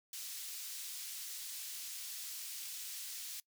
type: high-pass noise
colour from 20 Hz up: pink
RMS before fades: -45 dBFS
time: 0.13-3.4 s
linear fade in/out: 2 ms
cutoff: 4300 Hz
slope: 12 dB/octave
effects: noise-tail reverb RT60 0.1 s tail -22 dB re dry